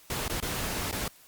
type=noise with dropouts; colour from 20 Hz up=pink; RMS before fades=-32 dBFS; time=0.1-1.08 s; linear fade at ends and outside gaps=2 ms; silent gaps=0.281-0.297 / 0.402-0.425 / 0.913-0.926 s; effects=white hiss -56 dBFS RMS until 1.27 s + Opus 48 kbps